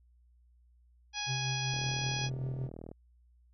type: harmonic tone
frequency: 830.6 Hz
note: G#5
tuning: in tune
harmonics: 1 / 2 / 3 / 4 / 5 / 6 / 7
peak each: -42 / -44 / -40 / -40 / -46 / -42 / -42 dBFS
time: 1.13-2.3 s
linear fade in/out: 50 ms
type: tone with tremolo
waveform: triangle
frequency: 130.81 Hz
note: C3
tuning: in tune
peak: -30 dBFS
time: 1.26-2.7 s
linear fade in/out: 50 ms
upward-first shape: sine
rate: 5.2 Hz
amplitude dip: 35%
type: click train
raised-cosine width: 2 ms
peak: -31 dBFS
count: 48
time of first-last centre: 1.74-2.915 s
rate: 40 Hz
effects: added 60 Hz sine -61 dBFS peak until 3.53 s